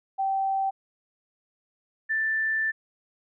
sine tone pair in turn, 776 / 1768.4 Hz, G5 / A6, -18 / +8 cents, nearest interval octave + major second, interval 1426 cents, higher second, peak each -23 dBFS, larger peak neither, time 0.18-0.71 / 2.09-2.72 s, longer second, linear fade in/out 20 ms, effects none

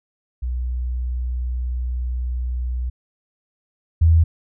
sine tone pair in turn, 61.7 / 81.6 Hz, B1 / E2, -1 / -17 cents, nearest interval perfect fourth, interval 484 cents, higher second, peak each -21 / -10 dBFS, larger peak second, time 0.42-2.9 / 4.01-4.24 s, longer first, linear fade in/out 10 ms, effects none

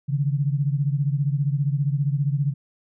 sine beating tone pair, 138.59 / 153.59 Hz, C#3 / D#3, 0 / -22 cents, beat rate 15 Hz, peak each -21 / -25 dBFS, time 0.08-2.54 s, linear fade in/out 20 ms, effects none

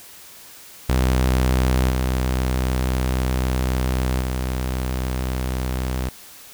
sawtooth tone with level steps, 63.8 Hz, C2, 43 cents flat, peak -12 / -15 / -18 dBFS, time 0.89-6.09 s, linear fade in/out 5 ms, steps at 1.89 / 4.2 s, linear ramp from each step 20 ms, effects white hiss -43 dBFS RMS until 6.53 s

